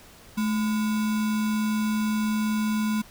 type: tone with sample-and-hold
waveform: sine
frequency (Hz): 215.3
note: A3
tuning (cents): -37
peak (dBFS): -22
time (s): 0.37-3.02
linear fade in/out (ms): 10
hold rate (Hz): 1225
effects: pink hiss -50 dBFS RMS until 3.1 s